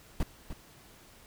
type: noise with echo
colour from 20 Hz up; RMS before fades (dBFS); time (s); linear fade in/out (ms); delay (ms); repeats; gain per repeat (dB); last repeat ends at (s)
brown; -27; 0.2-0.23; 2; 300; 1; -10; 0.53
effects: pink hiss -56 dBFS RMS until 1.26 s